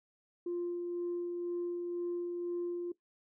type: tone with tremolo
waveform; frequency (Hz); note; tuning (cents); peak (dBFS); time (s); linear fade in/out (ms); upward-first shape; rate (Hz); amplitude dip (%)
sine; 349.2; F4; 0; -31; 0.46-2.92; 5; sine; 2; 30
effects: noise-tail reverb RT60 0.1 s tail -18 dB re dry + tanh soft clip ceiling -30 dBFS